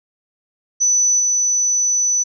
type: tone with level steps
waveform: sine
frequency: 5980 Hz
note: F#8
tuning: 17 cents sharp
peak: -12 / -14 dBFS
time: 0.8-2.24 s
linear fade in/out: 20 ms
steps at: 1.19 s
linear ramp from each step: 10 ms
effects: none